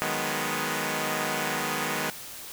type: chord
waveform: 5% pulse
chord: G# minor seventh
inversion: second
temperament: equal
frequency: 155.56 / 185 / 207.7 / 246.9 Hz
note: D#3 / F#3 / G#3 / B3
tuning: 0 / 0 / 0 / 0 cents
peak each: -21 / -26 / -21 / -20 dBFS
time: 0.02-2.1 s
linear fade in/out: 0 ms
effects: white hiss -41 dBFS RMS until 2.52 s